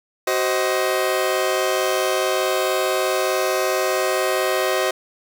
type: chord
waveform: sawtooth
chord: C diminished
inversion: second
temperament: just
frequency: 376.7 / 523.3 / 627.9 Hz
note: Gb4 / C5 / Eb5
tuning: +31 / 0 / +16 cents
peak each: -19 dBFS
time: 0.27-4.91 s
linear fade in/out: 5 ms
effects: 8-bit